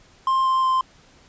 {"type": "tone with pitch steps", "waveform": "triangle", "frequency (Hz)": [1056, 1049.3, 1042.7], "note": ["C6", "C6", "C6"], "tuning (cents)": [16, 5, -6], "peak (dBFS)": -15, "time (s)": [0.27, 0.81], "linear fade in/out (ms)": 2, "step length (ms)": 180, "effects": ["pink hiss -53 dBFS RMS until 1.28 s", "resampled to 16000 Hz"]}